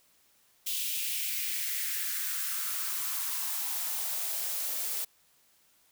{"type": "noise with high-pass filter sweep", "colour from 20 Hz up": "blue", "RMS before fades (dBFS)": -33, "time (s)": [0.66, 5.05], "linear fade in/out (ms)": 10, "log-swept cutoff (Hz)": [3100, 460], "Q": 2.9, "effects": ["white hiss -66 dBFS RMS until 5.91 s"]}